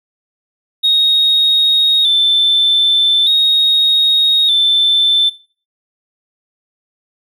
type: tone with vibrato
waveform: triangle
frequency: 3641 Hz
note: A#7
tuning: 41 cents flat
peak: -6 dBFS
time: 0.83-5.3 s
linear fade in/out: 20 ms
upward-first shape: square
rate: 0.41 Hz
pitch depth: 50 cents each way
effects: noise-tail reverb RT60 0.4 s tail -20 dB re dry + tanh soft clip ceiling -6 dBFS